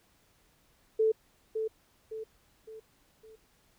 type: tone with echo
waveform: sine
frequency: 440 Hz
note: A4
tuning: in tune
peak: -22 dBFS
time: 0.99-1.12 s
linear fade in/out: 10 ms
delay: 560 ms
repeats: 4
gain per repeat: -7 dB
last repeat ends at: 3.36 s
effects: pink hiss -67 dBFS RMS until 3.78 s